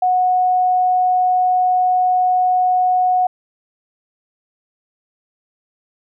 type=tone; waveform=sine; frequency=733 Hz; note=F#5; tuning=16 cents flat; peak=-12 dBFS; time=0.02-3.27 s; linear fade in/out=5 ms; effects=none